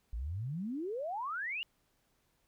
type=exponential sweep; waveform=sine; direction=up; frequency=51.91 to 2939 Hz; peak=-35 dBFS; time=0.13-1.63 s; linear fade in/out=0 ms; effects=pink hiss -75 dBFS RMS until 2.47 s